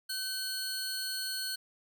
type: tone pair together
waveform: sawtooth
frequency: 1529 / 4325 Hz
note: G6 / C#8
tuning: -44 / -43 cents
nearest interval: octave + tritone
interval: 1801 cents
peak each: -36 / -32 dBFS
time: 0.09-1.56 s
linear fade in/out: 10 ms
effects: none